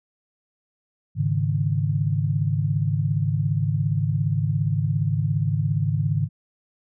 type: chord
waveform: sine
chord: Ab suspended fourth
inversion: none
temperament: just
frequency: 103.83 / 138.43 / 155.74 Hz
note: Ab2 / Db3 / Eb3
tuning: 0 / -2 / +2 cents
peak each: -24 dBFS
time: 1.15-6.29 s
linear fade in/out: 50 ms
effects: none